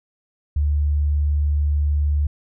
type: tone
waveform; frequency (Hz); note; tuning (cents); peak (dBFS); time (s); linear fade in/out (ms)
sine; 73.42; D2; 0; -16; 0.56-2.27; 5
effects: none